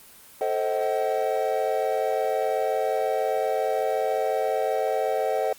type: chord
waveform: triangle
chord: A diminished seventh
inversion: none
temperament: just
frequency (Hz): 440 / 528 / 633.6 / 760.3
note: A4 / C5 / Eb5 / Gb5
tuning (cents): 0 / +16 / +31 / +47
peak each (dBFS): -26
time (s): 0.41-5.53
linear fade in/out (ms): 2
effects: white hiss -49 dBFS RMS until 5.58 s + Opus 24 kbps